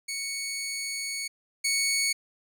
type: tone pair in turn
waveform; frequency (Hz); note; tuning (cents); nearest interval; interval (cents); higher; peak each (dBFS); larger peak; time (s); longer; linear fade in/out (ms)
15% pulse; 2223 / 2223; C#7 / C#7; +4 / +4; unison; 0; neither; -24 / -17; second; 0.08-1.28 / 1.64-2.13; first; 10
effects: none